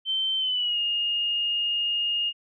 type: tone with pitch glide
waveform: sine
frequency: 3100 to 2843 Hz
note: G7 to F7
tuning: -20 to +30 cents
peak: -23 dBFS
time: 0.05-2.33 s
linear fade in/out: 50 ms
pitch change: -150 cents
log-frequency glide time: 0.38-0.79 s
effects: none